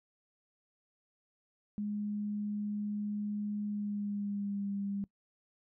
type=tone with pitch glide; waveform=sine; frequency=207.6 to 199.72 Hz; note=G#3 to G3; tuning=0 to +33 cents; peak=-33 dBFS; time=1.78-5.04 s; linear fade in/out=0 ms; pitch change=-67 cents; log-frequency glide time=3.66-4.71 s; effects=noise-tail reverb RT60 0.1 s tail -22 dB re dry